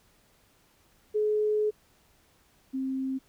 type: tone pair in turn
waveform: sine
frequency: 424.6 / 264.6 Hz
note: G#4 / C4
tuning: +38 / +20 cents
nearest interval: minor sixth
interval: 818 cents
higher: first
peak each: -23 / -28 dBFS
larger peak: first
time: 1.14-1.71 / 2.73-3.19 s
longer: first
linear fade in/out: 20 ms
effects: pink hiss -64 dBFS RMS until 3.28 s